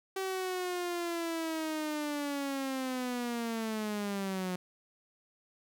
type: linear sweep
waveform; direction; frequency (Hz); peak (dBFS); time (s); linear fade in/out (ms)
sawtooth; down; 384.8 to 180; -29; 0.16-4.56; 5
effects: none